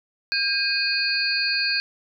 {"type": "tone cluster", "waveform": "sine", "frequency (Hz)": [1606, 2488, 4293, 4647], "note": ["G6", "D#7", "C8", "D8"], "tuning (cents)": [41, -1, 44, -19], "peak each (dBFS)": -26, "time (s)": [0.32, 1.8], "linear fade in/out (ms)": 0, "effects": []}